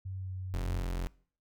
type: tone with pitch glide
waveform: sine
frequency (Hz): 94.7 to 93.13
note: F#2 to F#2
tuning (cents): +41 to +12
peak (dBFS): -36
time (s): 0.05-0.85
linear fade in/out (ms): 10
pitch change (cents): -29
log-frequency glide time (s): 0.17-0.32
type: tone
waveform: 40% pulse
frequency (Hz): 44.17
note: F1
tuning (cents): +20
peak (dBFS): -31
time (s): 0.54-1.07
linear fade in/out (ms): 0
effects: noise-tail reverb RT60 0.5 s tail -23 dB re dry